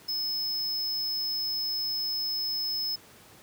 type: tone with amplitude modulation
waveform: square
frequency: 5200 Hz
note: E8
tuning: 24 cents flat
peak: -27 dBFS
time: 0.08-2.96 s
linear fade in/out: 10 ms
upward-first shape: sine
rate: 140 Hz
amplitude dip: 35%
effects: pink hiss -53 dBFS RMS until 3.42 s + high-pass 100 Hz 12 dB/octave